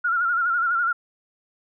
sine tone with vibrato, 1397 Hz, F6, in tune, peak -19 dBFS, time 0.04-0.93 s, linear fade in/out 10 ms, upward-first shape sine, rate 12 Hz, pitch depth 73 cents each way, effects none

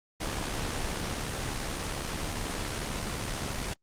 pink noise with amplitude modulation, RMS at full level -30 dBFS, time 0.2-3.74 s, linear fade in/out 10 ms, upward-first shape sine, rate 71.5 Hz, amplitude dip 45%, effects low-pass 9000 Hz 12 dB/octave + Opus 24 kbps

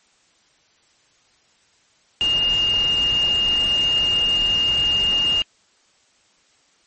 sine tone in noise, 2831 Hz, F7, 23 cents sharp, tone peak -16 dBFS, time 2.21-5.42 s, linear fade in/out 0 ms, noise pink, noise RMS -32 dBFS, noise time 2.21-5.42 s, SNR +13 dB, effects white hiss -59 dBFS RMS until 6.86 s + MP3 32 kbps

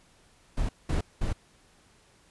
brown noise bursts, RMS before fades -27 dBFS, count 3, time 0.57-1.33 s, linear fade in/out 5 ms, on 120 ms, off 200 ms, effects pink hiss -61 dBFS RMS until 2.3 s + resampled to 24000 Hz

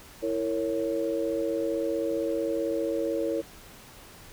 sine chord, A# diminished, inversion second, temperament equal with one note detuned, 329.6 / 458.9 / 554.4 Hz, E4 / A#4 / C#5, 0 / -27 / 0 cents, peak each -30 dBFS, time 0.22-3.42 s, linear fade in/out 20 ms, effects pink hiss -49 dBFS RMS until 4.32 s

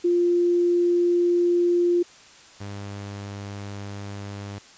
sine / sawtooth tone pair in turn, 349.2 / 100.75 Hz, F4 / G2, 0 / +48 cents, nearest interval octave + minor seventh, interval 2152 cents, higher first, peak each -17 / -29 dBFS, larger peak first, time 0.04-2.03 / 2.6-4.59 s, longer neither, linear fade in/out 10 ms, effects white hiss -49 dBFS RMS until 4.77 s + resampled to 16000 Hz

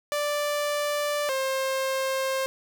sawtooth tone pair in turn, 587 / 531.2 Hz, D5 / C5, -1 / +26 cents, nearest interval major second, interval 173 cents, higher first, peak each -21 dBFS, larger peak neither, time 0.12-1.29 / 1.29-2.46 s, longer neither, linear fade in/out 0 ms, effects none

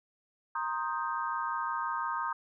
sine chord, C minor seventh, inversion third, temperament equal with one note detuned, 932.3 / 1058.1 / 1244.5 / 1568 Hz, Bb5 / C6 / Eb6 / G6, 0 / +19 / 0 / 0 cents, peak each -35 / -37 / -35 / -39 dBFS, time 0.55-2.33 s, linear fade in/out 5 ms, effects none

